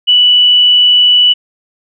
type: tone with frequency modulation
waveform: sine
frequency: 2960 Hz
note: F#7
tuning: in tune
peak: -4 dBFS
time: 0.07-1.34 s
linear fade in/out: 20 ms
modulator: 33 Hz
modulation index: 0.46
effects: none